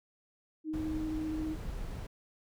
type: tone with vibrato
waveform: sine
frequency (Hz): 312.4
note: D#4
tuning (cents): +7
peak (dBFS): -33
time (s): 0.64-1.57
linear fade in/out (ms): 50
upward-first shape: sine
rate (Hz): 15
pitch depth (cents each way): 14
type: noise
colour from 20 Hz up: brown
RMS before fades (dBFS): -40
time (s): 0.73-2.07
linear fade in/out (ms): 10
effects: none